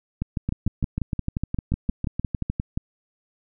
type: two click trains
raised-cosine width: 5 ms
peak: -12 / -12 dBFS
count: 14 / 16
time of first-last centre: 0.49-2.775 / 0.22-2.5 s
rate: 5.69 / 6.58 Hz
effects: none